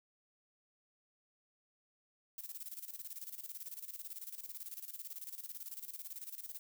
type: noise with tremolo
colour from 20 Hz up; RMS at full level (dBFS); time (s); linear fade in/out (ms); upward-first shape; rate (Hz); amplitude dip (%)
violet; -45; 2.38-6.59; 2; square; 18; 75
effects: none